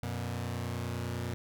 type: tone pair together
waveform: sawtooth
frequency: 90.06 / 120 Hz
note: F#2 / B2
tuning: -46 / -49 cents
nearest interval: perfect fourth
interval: 497 cents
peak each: -33 / -32 dBFS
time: 0.03-1.34 s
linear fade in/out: 0 ms
effects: none